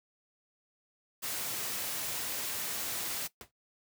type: noise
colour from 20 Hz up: white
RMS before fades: -36 dBFS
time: 1.22-3.28 s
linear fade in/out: 20 ms
type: noise with exponential decay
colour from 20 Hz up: pink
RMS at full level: -41 dBFS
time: 3.41-3.51 s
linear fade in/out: 1 ms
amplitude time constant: 20 ms
effects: noise-tail reverb RT60 0.1 s tail -17 dB re dry + high-pass 80 Hz 12 dB/octave